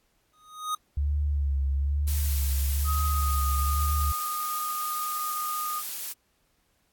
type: tone with exponential growth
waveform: square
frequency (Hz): 1244.5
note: D#6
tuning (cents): 0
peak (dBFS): -25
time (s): 0.33-0.75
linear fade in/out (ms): 5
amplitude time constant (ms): 91
type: tone with vibrato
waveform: sine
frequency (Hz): 70.8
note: C#2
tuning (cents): +37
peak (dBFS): -23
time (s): 0.97-4.12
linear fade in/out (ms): 5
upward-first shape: sine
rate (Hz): 1.1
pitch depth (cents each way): 58
type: noise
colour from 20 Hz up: blue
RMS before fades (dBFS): -34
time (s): 2.07-6.13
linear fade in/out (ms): 10
type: tone with pitch glide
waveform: sine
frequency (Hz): 1258 to 1227.8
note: D#6 to D#6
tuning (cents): +19 to -23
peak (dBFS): -29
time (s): 2.84-5.83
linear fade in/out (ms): 50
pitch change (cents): -42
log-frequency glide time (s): 3.01-3.62
effects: pink hiss -70 dBFS RMS until 6.92 s + AAC 64 kbps